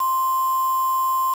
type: tone with quantisation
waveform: sine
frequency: 1046.5 Hz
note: C6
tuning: in tune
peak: -18 dBFS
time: 0-1.34 s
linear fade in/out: 5 ms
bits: 5
effects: none